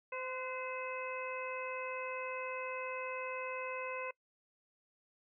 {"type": "harmonic tone with a mistuned harmonic", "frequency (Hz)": 515, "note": "C5", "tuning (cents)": -28, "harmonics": [1, 2, 3, 4, 5], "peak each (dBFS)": [-42, -44, -49, -47, -45], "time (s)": [0.12, 4.11], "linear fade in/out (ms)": 5, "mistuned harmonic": 3, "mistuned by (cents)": -45, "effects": ["noise-tail reverb RT60 0.1 s tail -23 dB re dry"]}